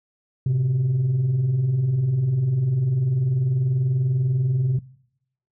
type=tone pair together; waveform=sine; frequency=110.54 / 130.81 Hz; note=A2 / C3; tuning=+8 / 0 cents; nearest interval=minor third; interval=292 cents; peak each=-26 / -16 dBFS; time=0.46-4.79 s; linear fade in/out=5 ms; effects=noise-tail reverb RT60 0.8 s tail -23 dB re dry + tanh soft clip ceiling -16 dBFS